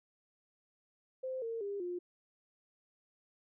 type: tone with pitch steps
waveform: sine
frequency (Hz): 519 / 457.1 / 402.5 / 354.5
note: C5 / A#4 / G4 / F4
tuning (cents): -14 / -34 / +46 / +26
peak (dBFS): -36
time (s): 1.23-1.99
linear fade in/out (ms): 10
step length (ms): 190
effects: none